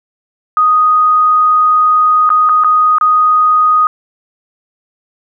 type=tone with dropouts; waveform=sine; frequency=1244.5 Hz; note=D#6; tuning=in tune; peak=-6 dBFS; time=0.57-3.87 s; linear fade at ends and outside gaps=1 ms; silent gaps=2.292-2.302 / 2.49-2.494 / 2.637-2.645 / 2.984-3.011 s; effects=none